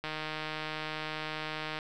click train, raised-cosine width 0.3 ms, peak -20 dBFS, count 272, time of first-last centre 0.04-1.788 s, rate 155 Hz, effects none

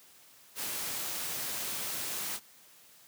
white noise, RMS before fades -36 dBFS, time 0.55-2.4 s, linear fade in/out 50 ms, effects white hiss -58 dBFS RMS until 3.07 s + high-pass 100 Hz 12 dB/octave

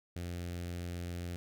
sawtooth tone with notch filter, 87.31 Hz, F2, in tune, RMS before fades -40 dBFS, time 0.16-1.36 s, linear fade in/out 0 ms, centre 1000 Hz, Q 1.2, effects none

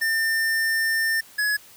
square tone pair in turn, 1800 / 1688.2 Hz, A6 / G#6, +39 / +28 cents, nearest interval minor second, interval 111 cents, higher first, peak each -21 dBFS, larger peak neither, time 0.01-1.21 / 1.38-1.57 s, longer first, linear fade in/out 10 ms, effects white hiss -49 dBFS RMS until 1.76 s

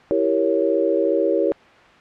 sine chord, E diminished seventh, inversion none, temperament equal, 329.6 / 392 / 466.2 / 554.4 Hz, E4 / G4 / Bb4 / Db5, 0 / 0 / 0 / 0 cents, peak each -22 / -22 / -22 / -21 dBFS, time 0.11-1.52 s, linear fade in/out 0 ms, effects white hiss -47 dBFS RMS until 2 s + low-pass 2000 Hz 12 dB/octave

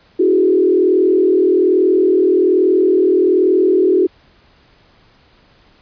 sine tone with frequency modulation, 370 Hz, F#4, in tune, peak -9 dBFS, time 0.19-4.07 s, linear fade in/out 10 ms, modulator 41.2 Hz, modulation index 1.1, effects pink hiss -51 dBFS RMS until 5.81 s + resampled to 11025 Hz

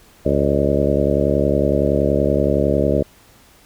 harmonic tone with a mistuned harmonic, 70.7 Hz, C#2, 35 cents sharp, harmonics 1 / 2 / 3 / 4 / 5 / 6 / 7 / 8 / 9, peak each -23 / -23 / -23 / -23 / -23 / -23 / -23 / -23 / -23 dBFS, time 0.25-3.03 s, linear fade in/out 10 ms, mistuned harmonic 9, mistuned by -58 cents, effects pink hiss -50 dBFS RMS until 3.65 s

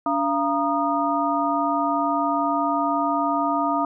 sine tone cluster, 287.7 / 685 / 939 / 1230 Hz, D4 / F5 / A#5 / D#6, -36 / -34 / +12 / -20 cents, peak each -25 dBFS, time 0.06-3.85 s, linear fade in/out 2 ms, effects none

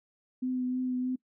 sine tone with vibrato, 253.4 Hz, B3, 45 cents sharp, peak -28 dBFS, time 0.42-1.16 s, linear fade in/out 10 ms, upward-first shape triangle, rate 3.2 Hz, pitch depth 19 cents each way, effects noise-tail reverb RT60 0.1 s tail -22 dB re dry

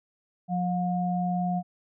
sine tone pair together, 179.1 / 716.4 Hz, F3 / F5, +44 / +44 cents, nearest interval 2 octaves, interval 2400 cents, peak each -26 / -29 dBFS, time 0.48-1.63 s, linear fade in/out 50 ms, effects none

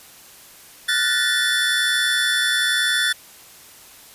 square tone cluster, 1413 / 1494 / 1762 / 1893 / 3482 Hz, F6 / F#6 / A6 / A#6 / A7, +20 / +16 / +2 / +26 / -19 cents, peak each -30 / -25 / -23 / -30 / -22 dBFS, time 0.88-3.13 s, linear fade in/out 10 ms, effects white hiss -45 dBFS RMS until 4.14 s + resampled to 32000 Hz

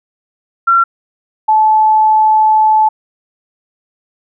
sine tone pair in turn, 1365 / 866.6 Hz, F6 / A5, -40 / -27 cents, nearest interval minor sixth, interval 787 cents, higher first, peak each -6 dBFS, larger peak neither, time 0.67-0.84 / 1.48-2.89 s, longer second, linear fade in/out 10 ms, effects none

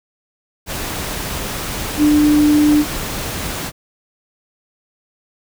sine tone in noise, 298.1 Hz, D4, 26 cents sharp, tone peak -9 dBFS, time 1.97-2.85 s, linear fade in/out 50 ms, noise pink, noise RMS -24 dBFS, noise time 0.66-3.72 s, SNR +12 dB, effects none

